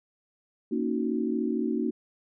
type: chord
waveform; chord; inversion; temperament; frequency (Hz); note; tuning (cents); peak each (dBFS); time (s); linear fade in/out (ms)
sine; D# minor seventh; second; equal; 233.1 / 277.2 / 311.1 / 370; A#3 / C#4 / D#4 / F#4; 0 / 0 / 0 / 0; -29 / -32 / -31 / -32; 0.71-1.91; 10
effects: none